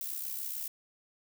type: noise with amplitude modulation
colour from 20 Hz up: violet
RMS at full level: -35 dBFS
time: 0.01-0.68 s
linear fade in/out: 2 ms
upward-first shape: sine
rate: 66.9 Hz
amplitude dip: 60%
effects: none